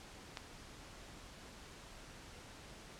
click, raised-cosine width 0.2 ms, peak -24 dBFS, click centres 0.372 s, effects pink hiss -54 dBFS RMS until 2.99 s + low-pass 8000 Hz 12 dB/octave

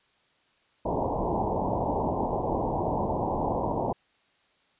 white low-pass noise, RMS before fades -28 dBFS, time 0.85-3.93 s, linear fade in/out 10 ms, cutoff 980 Hz, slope 96 dB/octave, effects white hiss -66 dBFS RMS until 4.79 s + resampled to 8000 Hz

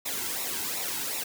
white noise with flanger, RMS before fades -32 dBFS, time 0.05-1.24 s, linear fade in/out 10 ms, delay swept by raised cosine 0.63 to 1.73 ms, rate 2.7 Hz, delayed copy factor -0.7, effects none

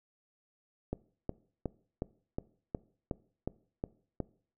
click train, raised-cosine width 2 ms, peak -20 dBFS, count 10, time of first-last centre 0.93-4.203 s, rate 2.75 Hz, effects noise-tail reverb RT60 0.5 s tail -21 dB re dry

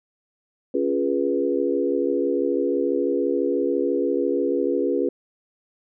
sine chord, C# dominant seventh, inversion none, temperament equal with one note detuned, 277.2 / 349.2 / 415.3 / 489.6 Hz, C#4 / E#4 / G#4 / B4, 0 / 0 / 0 / -15 cents, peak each -25 dBFS, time 0.74-5.09 s, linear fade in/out 5 ms, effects none

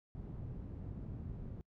white low-pass noise, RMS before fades -45 dBFS, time 0.15-1.61 s, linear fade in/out 0 ms, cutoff 140 Hz, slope 12 dB/octave, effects noise-tail reverb RT60 0.1 s tail -26 dB re dry

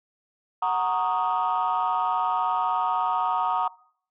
sine chord, D# minor seventh, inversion first, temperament equal, 740 / 932.3 / 1108.7 / 1244.5 Hz, F#5 / A#5 / C#6 / D#6, 0 / 0 / 0 / 0 cents, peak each -26 / -24 / -30 / -27 dBFS, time 0.62-3.68 s, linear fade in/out 5 ms, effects noise-tail reverb RT60 0.6 s tail -22 dB re dry + tanh soft clip ceiling -16 dBFS

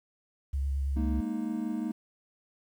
sine tone with vibrato, 68.9 Hz, C#2, 10 cents flat, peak -27 dBFS, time 0.53-1.21 s, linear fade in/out 10 ms, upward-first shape sine, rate 9.1 Hz, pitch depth 28 cents each way
triangle chord, Ab suspended second, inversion none, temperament equal, 207.7 / 233.1 / 311.1 Hz, Ab3 / Bb3 / Eb4, 0 / 0 / 0 cents, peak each -34 / -31 / -33 dBFS, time 0.96-1.92 s, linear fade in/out 10 ms
effects 10-bit

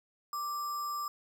sine tone with sample-and-hold, 1174.7 Hz, D6, in tune, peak -33 dBFS, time 0.33-1.08 s, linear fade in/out 2 ms, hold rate 6300 Hz, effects none

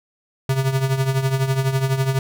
square tone with tremolo, 133.6 Hz, C3, 36 cents sharp, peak -15 dBFS, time 0.49-2.19 s, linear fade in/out 2 ms, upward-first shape triangle, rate 12 Hz, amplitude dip 75%, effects none

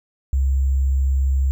sine tone with sample-and-hold, 67.2 Hz, C2, 47 cents sharp, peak -15 dBFS, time 0.33-1.51 s, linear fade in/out 0 ms, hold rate 7350 Hz, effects none

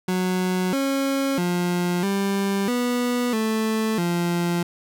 30% pulse tone with pitch steps, 183.8 / 273.2 / 176.7 / 197.5 / 244.8 / 219.8 / 173.1 Hz, F#3 / C#4 / F3 / G3 / B3 / A3 / F3, -11 / -25 / +21 / +13 / -15 / -2 / -15 cents, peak -18 dBFS, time 0.08-4.63 s, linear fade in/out 5 ms, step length 650 ms, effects none

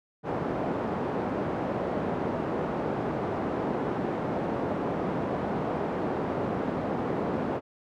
pink band-pass noise, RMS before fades -30 dBFS, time 0.23-7.61 s, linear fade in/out 50 ms, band 190 to 810 Hz, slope 12 dB/octave, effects none

